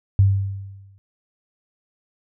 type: tone with exponential decay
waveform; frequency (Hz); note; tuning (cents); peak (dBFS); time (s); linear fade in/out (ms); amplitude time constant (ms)
sine; 98; G2; 0; -9; 0.19-0.98; 0; 170
effects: none